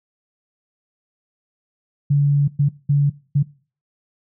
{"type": "tone bursts at uneven times", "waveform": "sine", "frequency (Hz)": 143, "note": "D3", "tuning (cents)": -46, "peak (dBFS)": -12, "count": 4, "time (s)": [[2.1, 2.48], [2.59, 2.69], [2.89, 3.1], [3.35, 3.43]], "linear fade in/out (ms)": 10, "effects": ["noise-tail reverb RT60 0.4 s tail -21 dB re dry"]}